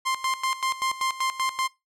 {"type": "tone with tremolo", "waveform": "sawtooth", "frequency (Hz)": 1051, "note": "C6", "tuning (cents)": 7, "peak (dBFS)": -19, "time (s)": [0.05, 1.68], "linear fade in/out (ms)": 20, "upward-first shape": "square", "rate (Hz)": 5.2, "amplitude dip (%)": 80, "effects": ["noise-tail reverb RT60 0.2 s tail -20 dB re dry", "low-pass 10000 Hz 12 dB/octave"]}